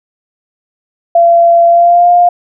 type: tone with pitch glide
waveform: sine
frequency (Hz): 682 to 704.4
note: F5 to F5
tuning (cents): -41 to +15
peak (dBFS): -3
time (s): 1.15-2.29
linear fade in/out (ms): 5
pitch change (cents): +56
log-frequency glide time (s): 1.67-2.1
effects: none